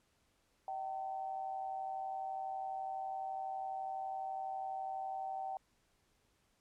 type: tone with amplitude modulation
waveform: sine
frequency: 767 Hz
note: G5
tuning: 38 cents flat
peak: -35 dBFS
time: 0.68-5.57 s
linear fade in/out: 2 ms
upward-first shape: sine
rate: 132 Hz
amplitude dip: 65%
effects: pink hiss -75 dBFS RMS until 6.6 s + low-pass 11000 Hz 12 dB/octave